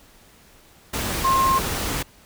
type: tone in noise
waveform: sine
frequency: 1063 Hz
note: C6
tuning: 27 cents sharp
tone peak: -16 dBFS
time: 1.24-1.59 s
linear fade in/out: 10 ms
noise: pink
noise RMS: -26 dBFS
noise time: 0.93-2.03 s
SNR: +7 dB
effects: pink hiss -52 dBFS RMS until 2.25 s